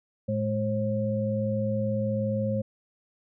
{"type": "tone cluster", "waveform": "sine", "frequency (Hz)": [110.7, 211.7, 537], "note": ["A2", "G#3", "C5"], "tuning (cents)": [11, 33, 45], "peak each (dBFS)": -29, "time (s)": [0.28, 2.62], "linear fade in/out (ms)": 10, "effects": []}